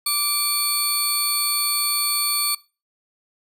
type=tone pair together; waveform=20% pulse; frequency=1174.7 / 4440 Hz; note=D6 / C#8; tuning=0 / +2 cents; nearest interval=octave + major seventh; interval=2302 cents; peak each=-23 / -14 dBFS; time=0.06-2.55 s; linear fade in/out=5 ms; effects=noise-tail reverb RT60 0.3 s tail -20 dB re dry